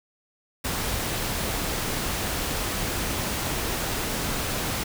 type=noise; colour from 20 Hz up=pink; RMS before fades=-28 dBFS; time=0.64-4.84 s; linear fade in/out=10 ms; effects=none

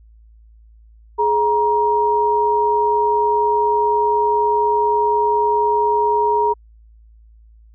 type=tone pair together; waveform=sine; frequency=420.9 / 945 Hz; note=G#4 / A#5; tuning=+23 / +23 cents; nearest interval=octave + major second; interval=1400 cents; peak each=-18 / -15 dBFS; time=1.18-6.54 s; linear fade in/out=20 ms; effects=added 55 Hz sine -44 dBFS peak until 7.74 s

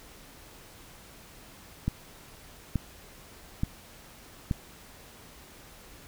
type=click train; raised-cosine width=5 ms; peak=-14 dBFS; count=4; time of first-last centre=1.88-4.512 s; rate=1.14 Hz; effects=pink hiss -51 dBFS RMS until 6.07 s

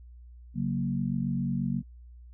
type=chord; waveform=sine; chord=F# major; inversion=second; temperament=equal; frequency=138.59 / 185 / 233.1 Hz; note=C#3 / F#3 / A#3; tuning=0 / 0 / 0 cents; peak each=-31 dBFS; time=0.54-1.83 s; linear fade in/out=50 ms; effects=added 60 Hz sine -46 dBFS peak until 2.33 s

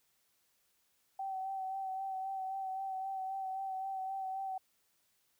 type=tone with vibrato; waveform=sine; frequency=767 Hz; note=G5; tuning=38 cents flat; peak=-36 dBFS; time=1.19-4.58 s; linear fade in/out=5 ms; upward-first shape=sine; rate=3.8 Hz; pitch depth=25 cents each way; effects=white hiss -75 dBFS RMS until 5.39 s

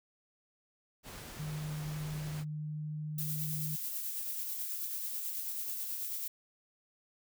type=noise; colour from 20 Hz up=pink; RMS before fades=-47 dBFS; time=1.03-2.45 s; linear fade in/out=50 ms
type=tone with pitch glide; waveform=sine; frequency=151.8 to 153.12 Hz; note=D#3 to D#3; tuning=-42 to -27 cents; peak=-36 dBFS; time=1.39-3.76 s; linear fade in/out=10 ms; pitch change=+15 cents; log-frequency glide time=2.48-3.53 s
type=noise with tremolo; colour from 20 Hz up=violet; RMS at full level=-37 dBFS; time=3.18-6.28 s; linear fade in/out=5 ms; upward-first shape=sine; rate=9.2 Hz; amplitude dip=30%
effects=none

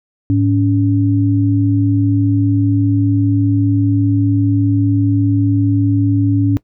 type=tone pair together; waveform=sine; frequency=105.82 / 282.5 Hz; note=G#2 / C#4; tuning=+33 / +33 cents; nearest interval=octave + perfect fourth; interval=1700 cents; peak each=-13 dBFS; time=0.3-6.57 s; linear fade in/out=0 ms; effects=noise-tail reverb RT60 0.1 s tail -19 dB re dry

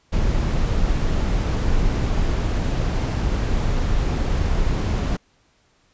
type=noise; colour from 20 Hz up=brown; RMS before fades=-20 dBFS; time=0.12-5.17 s; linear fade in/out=10 ms; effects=pink hiss -61 dBFS RMS until 5.93 s + resampled to 16000 Hz

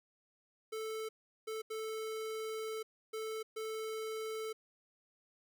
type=tone bursts at uneven times; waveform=square; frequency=439.3 Hz; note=A4; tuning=3 cents flat; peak=-39 dBFS; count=5; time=0.72-1.09 / 1.47-1.62 / 1.7-2.83 / 3.13-3.43 / 3.56-4.53 s; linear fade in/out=10 ms; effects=none

